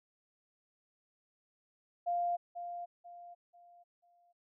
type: tone with echo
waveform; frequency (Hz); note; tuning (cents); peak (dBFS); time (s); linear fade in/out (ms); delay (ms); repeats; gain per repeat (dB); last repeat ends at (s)
sine; 698.5; F5; 0; -30; 2.06-2.37; 20; 490; 4; -9; 4.33
effects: none